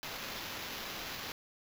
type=noise with sample-and-hold; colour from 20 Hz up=blue; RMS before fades=-42 dBFS; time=0.03-1.32 s; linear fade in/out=0 ms; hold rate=8820 Hz; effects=none